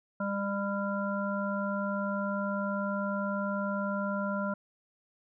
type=harmonic tone with a mistuned harmonic; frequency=200.1 Hz; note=G3; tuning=36 cents sharp; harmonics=1 / 3 / 5 / 7; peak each=-32 / -35 / -39 / -36 dBFS; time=0.2-4.54 s; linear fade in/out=5 ms; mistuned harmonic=7; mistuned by=-20 cents; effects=none